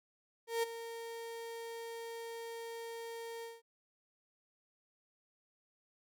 35% pulse tone with ADSR envelope, 460.9 Hz, A#4, 20 cents flat, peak -28 dBFS, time 0.47-3.62 s, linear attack 160 ms, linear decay 15 ms, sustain -13 dB, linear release 190 ms, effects none

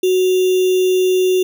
sine tone with sample-and-hold, 370 Hz, F#4, in tune, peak -11 dBFS, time 0.03-1.43 s, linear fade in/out 5 ms, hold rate 3150 Hz, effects none

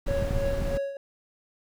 brown noise, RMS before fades -29 dBFS, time 0.06-0.78 s, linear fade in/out 10 ms
triangle tone with tremolo, 554.4 Hz, C#5, in tune, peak -23 dBFS, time 0.08-0.97 s, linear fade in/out 2 ms, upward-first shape triangle, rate 3.2 Hz, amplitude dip 75%
clicks, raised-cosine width 5 ms, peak -18 dBFS, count 5, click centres 0.111 / 0.224 / 0.31 / 0.364 / 0.62 s
effects none

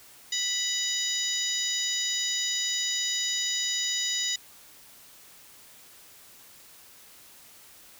harmonic tone with a mistuned harmonic, 987.8 Hz, B5, in tune, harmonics 2 / 3 / 4 / 5 / 6 / 7, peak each -36 / -35 / -31 / -34 / -37 / -31 dBFS, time 0.32-4.36 s, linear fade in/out 5 ms, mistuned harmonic 4, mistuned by -68 cents, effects white hiss -52 dBFS RMS until 7.99 s

